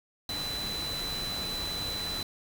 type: tone in noise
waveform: sine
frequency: 4000 Hz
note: B7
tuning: 21 cents sharp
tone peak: -33 dBFS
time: 0.29-2.23 s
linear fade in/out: 2 ms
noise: pink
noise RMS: -38 dBFS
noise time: 0.29-2.23 s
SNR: +2 dB
effects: none